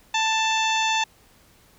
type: harmonic tone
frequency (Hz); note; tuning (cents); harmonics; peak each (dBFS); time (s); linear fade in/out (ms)
884; A5; +8; 1 / 2 / 3 / 4 / 5 / 6 / 7 / 8; -23 / -29 / -26 / -27 / -36 / -41 / -34 / -38; 0.14-1.04; 5
effects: pink hiss -56 dBFS RMS until 1.78 s